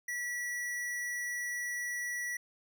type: tone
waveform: square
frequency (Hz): 1944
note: B6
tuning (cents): -28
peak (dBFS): -35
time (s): 0.08-2.37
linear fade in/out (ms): 5
effects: none